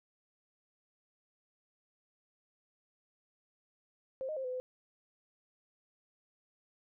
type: tone with pitch steps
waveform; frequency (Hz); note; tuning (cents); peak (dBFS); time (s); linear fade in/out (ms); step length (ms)
sine; 527 / 618 / 529 / 505 / 508; C5 / D#5 / C5 / B4 / B4; +12 / -12 / +19 / +39 / +49; -35; 4.21-4.6; 0; 78
effects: none